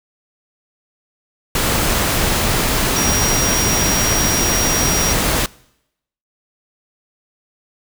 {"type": "tone in noise", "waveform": "sine", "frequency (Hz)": 5700, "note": "F8", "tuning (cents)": 34, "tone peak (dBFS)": -19, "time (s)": [2.96, 5.13], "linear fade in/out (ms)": 2, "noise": "pink", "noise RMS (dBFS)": -17, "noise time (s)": [1.55, 5.46], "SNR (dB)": -5, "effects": ["noise-tail reverb RT60 0.8 s tail -23 dB re dry"]}